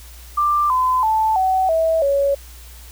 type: tone with pitch steps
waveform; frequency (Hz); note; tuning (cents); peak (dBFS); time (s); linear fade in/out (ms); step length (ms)
sine; 1184 / 1018.9 / 876.8 / 754.5 / 649.3 / 558.8; D6 / C6 / A5 / F#5 / E5 / C#5; +14 / -46 / -6 / +34 / -26 / +14; -14; 0.37-2.35; 10; 330
effects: added 60 Hz sine -38 dBFS peak until 2.91 s + white hiss -44 dBFS RMS until 2.91 s